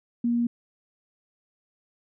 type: tone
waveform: sine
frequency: 237.2 Hz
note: A#3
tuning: 30 cents sharp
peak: -21 dBFS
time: 0.24-0.47 s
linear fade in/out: 5 ms
effects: none